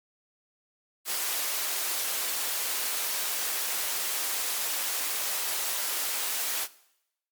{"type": "high-pass noise", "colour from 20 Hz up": "white", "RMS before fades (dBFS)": -30, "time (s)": [1.05, 6.68], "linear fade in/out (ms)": 50, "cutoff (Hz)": 450, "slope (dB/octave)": 12, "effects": ["noise-tail reverb RT60 0.8 s tail -19 dB re dry", "MP3 96 kbps"]}